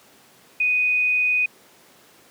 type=tone with frequency modulation; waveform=sine; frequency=2489 Hz; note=D#7; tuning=in tune; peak=-17 dBFS; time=0.6-1.46 s; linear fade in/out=5 ms; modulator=29.5 Hz; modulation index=0.26; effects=pink hiss -52 dBFS RMS until 2.3 s + high-pass 200 Hz 12 dB/octave